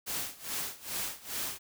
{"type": "noise with tremolo", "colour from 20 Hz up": "white", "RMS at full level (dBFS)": -34, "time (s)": [0.06, 1.59], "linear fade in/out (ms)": 20, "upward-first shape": "sine", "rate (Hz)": 2.4, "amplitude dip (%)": 90, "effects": []}